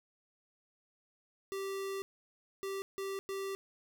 square tone bursts at uneven times, 390 Hz, G4, 9 cents flat, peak -37 dBFS, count 4, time 1.52-2.02 / 2.63-2.82 / 2.98-3.19 / 3.29-3.55 s, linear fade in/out 0 ms, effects none

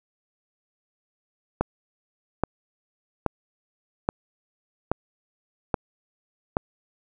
click train, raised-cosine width 1 ms, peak -7 dBFS, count 7, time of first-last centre 1.61-6.569 s, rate 1.21 Hz, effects none

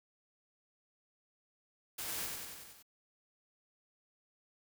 white noise with echo, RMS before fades -41 dBFS, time 1.98-2.27 s, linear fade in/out 10 ms, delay 93 ms, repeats 6, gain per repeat -3 dB, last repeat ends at 2.828 s, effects none

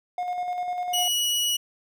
triangle tone with tremolo, 718 Hz, F5, 48 cents sharp, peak -23 dBFS, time 0.18-1.08 s, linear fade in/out 2 ms, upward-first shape square, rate 10 Hz, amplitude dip 35%
sawtooth tone, 2923 Hz, F#7, 22 cents flat, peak -19 dBFS, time 0.93-1.57 s, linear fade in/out 10 ms
effects none

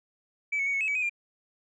sine tone with pitch steps, 2300 / 2206 / 2241 / 2202 / 2580 / 2283 / 2511 / 2397 Hz, D7 / C#7 / C#7 / C#7 / E7 / D7 / D#7 / D7, -37 / -9 / +18 / -12 / -38 / -50 / +15 / +35 cents, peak -24 dBFS, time 0.52-1.096 s, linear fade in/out 10 ms, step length 72 ms, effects tanh soft clip ceiling -22 dBFS

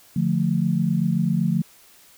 sine chord, D minor, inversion none, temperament equal, 146.83 / 174.61 / 220 Hz, D3 / F3 / A3, 0 / 0 / 0 cents, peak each -24 / -21 / -24 dBFS, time 0.16-1.62 s, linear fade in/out 5 ms, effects white hiss -52 dBFS RMS until 2.17 s

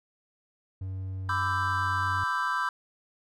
triangle tone, 94.6 Hz, F#2, 39 cents sharp, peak -30 dBFS, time 0.81-2.24 s, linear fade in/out 5 ms
triangle chord, E minor seventh, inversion second, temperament equal with one note detuned, 999.8 / 1174.7 / 1318.5 / 1568 Hz, B5 / D6 / E6 / G6, +21 / 0 / 0 / 0 cents, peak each -29 / -31 / -31 / -29 dBFS, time 1.29-2.69 s, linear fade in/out 2 ms
effects none

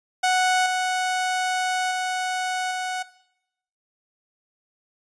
sawtooth tone with level steps, 739 Hz, F#5, 2 cents flat, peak -14 / -18 / -20 / -22 dBFS, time 0.23-3.03 s, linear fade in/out 10 ms, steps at 0.66 / 1.91 / 2.71 s, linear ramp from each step 2 ms, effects noise-tail reverb RT60 0.8 s tail -18 dB re dry + resampled to 22050 Hz

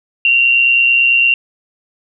sine tone with amplitude modulation, 2757 Hz, F7, 23 cents flat, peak -6 dBFS, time 0.25-1.34 s, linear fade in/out 2 ms, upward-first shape sine, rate 129 Hz, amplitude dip 45%, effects none

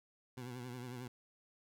20% pulse tone with vibrato, 124.1 Hz, B2, 9 cents sharp, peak -39 dBFS, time 0.37-1.08 s, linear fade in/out 5 ms, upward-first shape triangle, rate 11 Hz, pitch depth 78 cents each way, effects none

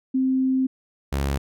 sine / sawtooth tone pair in turn, 261.6 / 69.29 Hz, C4 / C#2, 0 / 0 cents, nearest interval octave + major seventh, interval 2300 cents, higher first, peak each -18 dBFS, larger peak neither, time 0.14-0.67 / 1.12-1.38 s, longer first, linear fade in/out 10 ms, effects none

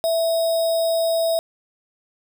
sine tone with sample-and-hold, 659.3 Hz, E5, in tune, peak -17 dBFS, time 0.04-1.39 s, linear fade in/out 0 ms, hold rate 4410 Hz, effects none

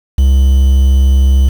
triangle tone with quantisation, 66.6 Hz, C2, 31 cents sharp, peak -3 dBFS, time 0.18-1.49 s, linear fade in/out 5 ms, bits 5, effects none

